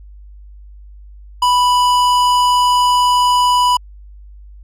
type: tone with tanh clipping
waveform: sine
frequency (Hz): 987.8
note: B5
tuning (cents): 0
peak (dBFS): -12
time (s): 1.42-3.77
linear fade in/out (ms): 5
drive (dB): 17
effects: added 50 Hz sine -35 dBFS peak until 4.63 s